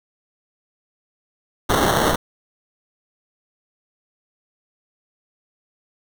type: noise with sample-and-hold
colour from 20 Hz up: white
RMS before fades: -18 dBFS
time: 1.69-2.16 s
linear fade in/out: 10 ms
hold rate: 2450 Hz
effects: none